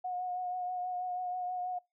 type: tone with vibrato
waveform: sine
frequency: 726 Hz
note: F#5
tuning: 33 cents flat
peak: -33 dBFS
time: 0.04-1.79 s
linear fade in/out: 10 ms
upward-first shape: triangle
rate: 6.2 Hz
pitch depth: 27 cents each way
effects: noise-tail reverb RT60 0.2 s tail -24 dB re dry